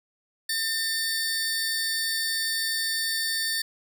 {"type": "tone pair together", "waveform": "sawtooth", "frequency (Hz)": [1802, 4541], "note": ["A6", "C#8"], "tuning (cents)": [41, 41], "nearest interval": "octave + major third", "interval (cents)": 1600, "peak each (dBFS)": -25, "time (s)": [0.49, 3.62], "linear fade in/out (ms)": 5, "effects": []}